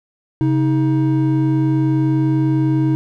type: tone pair together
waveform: triangle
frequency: 135.2 / 315.5 Hz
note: C#3 / D#4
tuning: -43 / +24 cents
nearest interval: octave + minor third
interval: 1467 cents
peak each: -14 dBFS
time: 0.41-2.95 s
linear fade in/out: 0 ms
effects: none